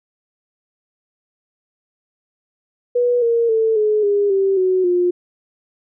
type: tone with pitch steps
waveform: sine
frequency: 487.1 / 465.6 / 445.1 / 425.5 / 406.8 / 388.9 / 371.7 / 355.3 Hz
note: B4 / A#4 / A4 / G#4 / G#4 / G4 / F#4 / F4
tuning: -24 / -2 / +20 / +42 / -36 / -14 / +8 / +30 cents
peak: -13 dBFS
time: 2.95-5.11 s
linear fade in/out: 10 ms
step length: 270 ms
effects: none